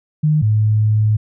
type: tone pair in turn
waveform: sine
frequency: 152.8 / 107.39 Hz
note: D#3 / A2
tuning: -31 / -42 cents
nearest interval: tritone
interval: 611 cents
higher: first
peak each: -11 dBFS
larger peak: neither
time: 0.23-0.42 / 0.42-1.17 s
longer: second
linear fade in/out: 10 ms
effects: none